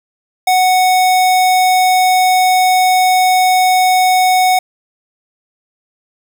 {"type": "tone", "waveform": "square", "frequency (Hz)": 740, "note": "F#5", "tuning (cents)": 0, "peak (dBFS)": -9, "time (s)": [0.47, 4.59], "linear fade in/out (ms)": 5, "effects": ["8-bit"]}